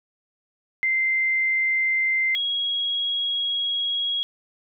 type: tone pair in turn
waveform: sine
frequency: 2083 / 3307 Hz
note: C7 / G#7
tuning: -8 / -8 cents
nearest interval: minor sixth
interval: 800 cents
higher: second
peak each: -19 / -22 dBFS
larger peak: first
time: 0.83-2.35 / 2.35-4.23 s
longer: second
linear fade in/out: 0 ms
effects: none